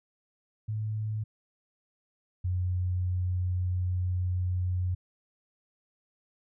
sine tone pair in turn, 107.8 / 90.65 Hz, A2 / F#2, -35 / -35 cents, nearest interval minor third, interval 300 cents, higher first, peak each -29 / -26 dBFS, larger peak second, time 0.68-1.24 / 2.44-4.95 s, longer second, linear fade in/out 10 ms, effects none

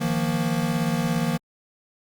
square chord, Eb suspended second, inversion none, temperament equal with one note detuned, 157.55 / 174.61 / 233.1 Hz, Eb3 / F3 / Bb3, +22 / 0 / 0 cents, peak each -27 dBFS, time 0-1.38 s, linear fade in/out 20 ms, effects Opus 48 kbps

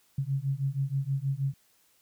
sine beating tone pair, 134 / 140.3 Hz, C3 / C#3, +42 / +21 cents, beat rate 6.3 Hz, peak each -30 dBFS, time 0.18-1.54 s, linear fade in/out 5 ms, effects white hiss -66 dBFS RMS until 2.01 s

